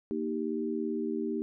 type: chord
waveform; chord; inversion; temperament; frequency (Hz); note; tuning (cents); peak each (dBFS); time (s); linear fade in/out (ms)
sine; Eb major; second; equal; 233.1 / 311.1 / 392; Bb3 / Eb4 / G4; 0 / 0 / 0; -34; 0.11-1.42; 0
effects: none